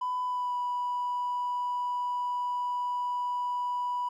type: tone with pitch glide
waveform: triangle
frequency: 999 to 982.4 Hz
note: B5 to B5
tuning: +20 to -9 cents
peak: -25 dBFS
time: 0.01-4.09 s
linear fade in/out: 10 ms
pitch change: -29 cents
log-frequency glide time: 0.23-0.56 s
effects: tanh soft clip ceiling -25 dBFS